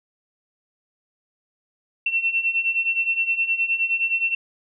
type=beating tone pair; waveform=sine; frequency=2697 / 2706.6 Hz; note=E7 / E7; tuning=+39 / +45 cents; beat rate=9.6 Hz; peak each=-25 / -21 dBFS; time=2.06-4.35 s; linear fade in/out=5 ms; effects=none